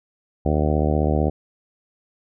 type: harmonic tone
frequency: 75.7 Hz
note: D#2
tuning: 47 cents flat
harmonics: 1 / 2 / 3 / 4 / 5 / 6 / 7 / 8 / 9 / 10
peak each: -21 / -24 / -26 / -27 / -28 / -29 / -29 / -30 / -31 / -31 dBFS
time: 0.45-1.3 s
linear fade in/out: 10 ms
effects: none